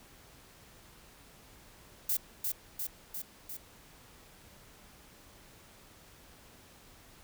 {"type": "noise with echo", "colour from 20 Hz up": "violet", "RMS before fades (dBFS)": -30, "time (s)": [2.09, 2.17], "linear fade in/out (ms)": 5, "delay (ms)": 350, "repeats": 4, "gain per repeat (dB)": -3, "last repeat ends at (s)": 3.57, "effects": ["pink hiss -57 dBFS RMS until 7.23 s"]}